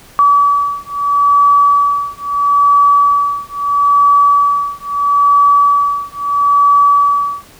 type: beating tone pair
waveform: sine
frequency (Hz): 1145 / 1145.76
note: D6 / D6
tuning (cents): -44 / -43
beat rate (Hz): 0.76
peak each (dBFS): -11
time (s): 0.19-7.44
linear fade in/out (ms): 0
effects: pink hiss -41 dBFS RMS until 7.59 s